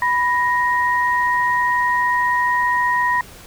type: tone pair together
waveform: sine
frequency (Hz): 987.8 / 1872.8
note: B5 / A#6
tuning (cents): 0 / +8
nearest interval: major seventh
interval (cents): 1108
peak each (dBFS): -17 / -19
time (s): 0.02-3.21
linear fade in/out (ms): 2
effects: pink hiss -41 dBFS RMS until 3.46 s